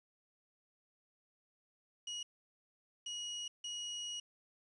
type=tone bursts at uneven times; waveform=30% pulse; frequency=2900 Hz; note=F#7; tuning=35 cents flat; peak=-37 dBFS; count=3; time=2.07-2.23 / 3.06-3.48 / 3.64-4.2 s; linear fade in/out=5 ms; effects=resampled to 22050 Hz + 11-bit